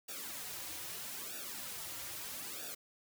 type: noise with flanger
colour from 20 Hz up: white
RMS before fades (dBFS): -44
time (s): 0.08-2.75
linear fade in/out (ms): 10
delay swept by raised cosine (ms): 0.95 to 4.75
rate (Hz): 0.78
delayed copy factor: -0.95
effects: none